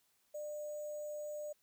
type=tone with sample-and-hold; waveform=sine; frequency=598 Hz; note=D5; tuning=31 cents sharp; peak=-40 dBFS; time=0.34-1.53 s; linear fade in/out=10 ms; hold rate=7350 Hz; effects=white hiss -75 dBFS RMS until 1.62 s